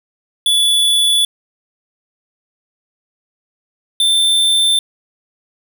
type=tone pair in turn; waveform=square; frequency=3444 / 3557 Hz; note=A7 / A7; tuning=-38 / +18 cents; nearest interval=minor second; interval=56 cents; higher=second; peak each=-11 dBFS; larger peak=neither; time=0.46-1.25 / 4-4.79 s; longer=neither; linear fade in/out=2 ms; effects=none